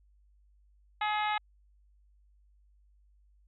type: harmonic tone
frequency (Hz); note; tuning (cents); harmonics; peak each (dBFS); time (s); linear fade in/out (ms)
422.5; G#4; +30; 2 / 3 / 4 / 5 / 6 / 7 / 8 / 9; -30 / -36 / -39 / -37 / -42 / -45 / -46 / -43; 1.01-1.38; 5
effects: added 50 Hz sine -61 dBFS peak until 3.47 s